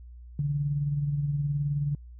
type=tone with tremolo; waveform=sine; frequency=144.6 Hz; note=D3; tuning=27 cents flat; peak=-23 dBFS; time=0.39-1.95 s; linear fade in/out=2 ms; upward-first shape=sine; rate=19 Hz; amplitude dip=45%; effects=added 60 Hz sine -43 dBFS peak until 2.19 s